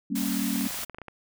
sine chord, G diminished, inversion none, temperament equal, 196 / 233.1 / 277.2 Hz, G3 / Bb3 / Db4, 0 / 0 / 0 cents, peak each -30 dBFS, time 0.1-0.68 s, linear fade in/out 10 ms
white band-stop noise, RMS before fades -34 dBFS, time 0.15-0.85 s, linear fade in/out 10 ms, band 250 to 540 Hz, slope 96 dB/octave
clicks, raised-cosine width 0.5 ms, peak -25 dBFS, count 12, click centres 0.56 / 0.61 / 0.655 / 0.708 / 0.744 / 0.79 / 0.833 / 0.897 / 0.946 / 0.985 / 1.017 / 1.083 s
effects none

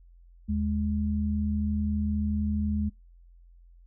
sine tone pair together, 77.78 / 209.3 Hz, D#2 / G#3, 0 / +14 cents, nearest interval octave + perfect fourth, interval 1714 cents, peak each -28 / -27 dBFS, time 0.48-2.9 s, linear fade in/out 20 ms, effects noise-tail reverb RT60 0.2 s tail -26 dB re dry + added 43 Hz sine -51 dBFS peak until 3.86 s

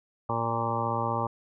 harmonic tone with a mistuned harmonic, 115.7 Hz, A#2, 13 cents flat, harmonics 1 / 2 / 3 / 4 / 5 / 7 / 8 / 9 / 10, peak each -33 / -37 / -39 / -37 / -35 / -33 / -33 / -35 / -34 dBFS, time 0.29-1.27 s, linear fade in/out 5 ms, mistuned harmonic 1, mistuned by -19 cents, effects none

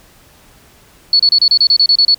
sine tone bursts, 4416 Hz, C#8, 7 cents flat, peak -6 dBFS, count 11, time 1.13-2.145 s, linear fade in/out 2 ms, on 65 ms, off 30 ms, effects pink hiss -46 dBFS RMS until 2.18 s

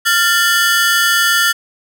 sawtooth ring-modulated tone, 1587 Hz, G6, 21 cents sharp, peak -4 dBFS, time 0.05-1.53 s, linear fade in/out 20 ms, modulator 194 Hz, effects none

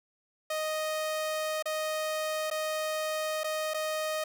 sawtooth tone with dropouts, 622.3 Hz, D#5, in tune, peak -26 dBFS, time 0.5-4.24 s, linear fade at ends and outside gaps 5 ms, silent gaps 1.625-1.656 / 2.502-2.511 / 3.435-3.442 / 3.737-3.743 s, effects none

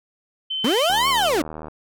sine tone, 3073 Hz, G7, 35 cents flat, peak -23 dBFS, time 0.5-1.29 s, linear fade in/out 10 ms
35% pulse linear two-way sweep, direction up then down, 195.9 to 1131 to 259.2 Hz, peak -16 dBFS, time 0.64-1.42 s, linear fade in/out 5 ms, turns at 1.09 s
click train, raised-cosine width 1 ms, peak -20 dBFS, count 62, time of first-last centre 0.9-1.683 s, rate 77.9 Hz
effects none

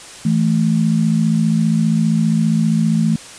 sine tone pair together, 164.36 / 219.4 Hz, E3 / A3, -5 / -5 cents, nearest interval perfect fourth, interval 500 cents, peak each -15 dBFS, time 0.25-3.16 s, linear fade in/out 5 ms, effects white hiss -36 dBFS RMS until 3.38 s + resampled to 22050 Hz

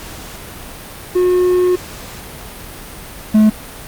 triangle tone pair in turn, 361.7 / 215.1 Hz, F#4 / A3, -39 / -39 cents, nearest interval major sixth, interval 900 cents, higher first, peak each -8 / -4 dBFS, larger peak second, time 1.15-1.76 / 3.34-3.5 s, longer first, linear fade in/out 10 ms, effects pink hiss -32 dBFS RMS until 3.87 s + Opus 48 kbps

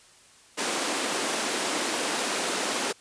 pink high-pass noise, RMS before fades -28 dBFS, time 0.57-2.93 s, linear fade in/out 20 ms, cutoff 260 Hz, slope 24 dB/octave, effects white hiss -55 dBFS RMS until 3 s + resampled to 22050 Hz

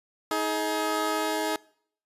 15% pulse tone pair together, 316.4 / 422.3 Hz, D#4 / G#4, +29 / +29 cents, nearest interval perfect fourth, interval 500 cents, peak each -22 dBFS, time 0.31-1.56 s, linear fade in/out 2 ms, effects noise-tail reverb RT60 0.6 s tail -23 dB re dry + resampled to 32000 Hz

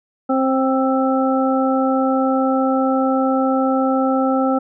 harmonic tone with a mistuned harmonic, 264.5 Hz, C4, 19 cents sharp, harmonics 1 / 2 / 3 / 5, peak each -17 / -20 / -22 / -24 dBFS, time 0.29-4.59 s, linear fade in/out 10 ms, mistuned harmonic 3, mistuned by -17 cents, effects none

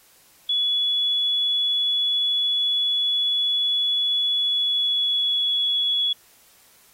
sine tone with pitch glide, 3400 to 3377 Hz, G#7 to G#7, +40 to +28 cents, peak -19 dBFS, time 0.49-6.13 s, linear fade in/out 5 ms, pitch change -12 cents, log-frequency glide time 4.32-5.55 s, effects white hiss -55 dBFS RMS until 6.93 s + AAC 48 kbps

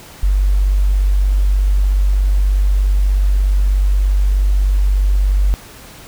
sine tone, 48.37 Hz, G1, 22 cents flat, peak -10 dBFS, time 0.23-5.54 s, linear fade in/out 0 ms, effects pink hiss -38 dBFS RMS until 6.07 s

